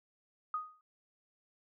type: tone with exponential decay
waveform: sine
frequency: 1244.5 Hz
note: D#6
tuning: in tune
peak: -30 dBFS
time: 0.54-0.81 s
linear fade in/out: 2 ms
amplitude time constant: 58 ms
effects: none